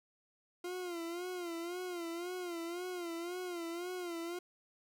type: tone with vibrato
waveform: 40% pulse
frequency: 349.2 Hz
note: F4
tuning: in tune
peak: -38 dBFS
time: 0.64-4.39 s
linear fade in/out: 5 ms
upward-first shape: sine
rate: 1.9 Hz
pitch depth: 82 cents each way
effects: none